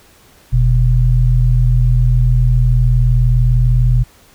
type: tone pair together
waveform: sine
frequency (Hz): 43.59 / 123.3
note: F1 / B2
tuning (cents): -3 / -2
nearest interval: octave + tritone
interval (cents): 1801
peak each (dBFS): -11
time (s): 0.52-4.04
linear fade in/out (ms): 20
effects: pink hiss -47 dBFS RMS until 4.34 s